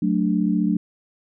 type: chord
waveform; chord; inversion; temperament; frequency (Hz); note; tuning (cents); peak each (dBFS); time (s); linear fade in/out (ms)
sine; D major; first; equal; 185 / 220 / 293.7; F#3 / A3 / D4; 0 / 0 / 0; -21 / -22 / -23; 0.02-0.77; 5
effects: none